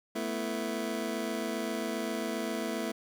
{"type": "chord", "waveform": "25% pulse", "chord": "A suspended second", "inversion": "none", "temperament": "just", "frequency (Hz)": [220, 247.5, 330], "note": ["A3", "B3", "E4"], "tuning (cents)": [0, 4, 2], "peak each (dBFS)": [-32, -34, -33], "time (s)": [0.15, 2.92], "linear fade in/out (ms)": 10, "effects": []}